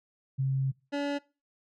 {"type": "tone pair in turn", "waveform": ["sine", "25% pulse"], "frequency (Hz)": [134.2, 285.5], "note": ["C3", "D4"], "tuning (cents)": [44, -49], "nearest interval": "octave + minor second", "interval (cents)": 1307, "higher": "second", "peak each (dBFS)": -25, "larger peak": "neither", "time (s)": [[0.38, 0.72], [0.92, 1.19]], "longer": "first", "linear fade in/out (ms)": 20, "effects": ["noise-tail reverb RT60 0.3 s tail -22 dB re dry", "low-pass 4000 Hz 12 dB/octave"]}